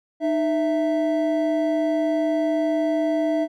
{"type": "tone pair together", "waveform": "triangle", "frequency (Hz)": [307.4, 659.3], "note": ["D#4", "E5"], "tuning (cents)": [-21, 0], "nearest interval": "octave + minor second", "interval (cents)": 1321, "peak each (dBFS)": -20, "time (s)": [0.2, 3.48], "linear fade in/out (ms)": 50, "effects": []}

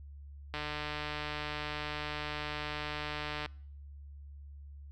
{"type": "click train", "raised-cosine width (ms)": 0.3, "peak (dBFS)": -21, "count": 439, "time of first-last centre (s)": [0.54, 3.46], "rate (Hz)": 150, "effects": ["noise-tail reverb RT60 0.6 s tail -25 dB re dry", "added 71 Hz sine -46 dBFS peak until 4.91 s"]}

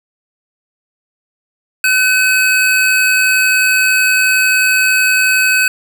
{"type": "tone pair together", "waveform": "square", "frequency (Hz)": [1516, 2557], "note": ["F#6", "D#7"], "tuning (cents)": [42, 47], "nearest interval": "major sixth", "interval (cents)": 905, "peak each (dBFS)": -13, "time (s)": [1.84, 5.68], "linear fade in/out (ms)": 2, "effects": []}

